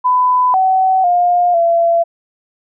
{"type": "tone with pitch steps", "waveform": "sine", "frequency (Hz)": [1001, 756, 708, 677], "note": ["B5", "F#5", "F5", "E5"], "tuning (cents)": [23, 37, 23, 46], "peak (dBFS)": -9, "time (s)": [0.04, 2.04], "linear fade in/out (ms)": 20, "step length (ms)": 500, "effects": []}